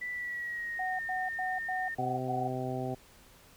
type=tone with pitch glide; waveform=sine; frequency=1975.5 to 1822 Hz; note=B6 to A#6; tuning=0 to -40 cents; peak=-34 dBFS; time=0.01-1.95 s; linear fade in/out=10 ms; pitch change=-140 cents; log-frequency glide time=0.11-1.02 s
type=tone bursts; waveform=sine; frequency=745 Hz; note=F#5; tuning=12 cents sharp; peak=-32 dBFS; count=6; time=0.79-2.48 s; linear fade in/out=5 ms; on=200 ms; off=98 ms
type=harmonic tone; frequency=128.5 Hz; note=C3; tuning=31 cents flat; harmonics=1 / 2 / 3 / 4 / 5 / 6; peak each=-37 / -38 / -39 / -43 / -40 / -40 dBFS; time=1.98-2.95 s; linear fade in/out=10 ms
effects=pink hiss -58 dBFS RMS until 3.56 s